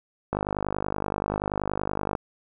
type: click train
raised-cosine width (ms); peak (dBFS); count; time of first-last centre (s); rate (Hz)
1; -12; 93; 0.33-2.152; 50.5
effects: none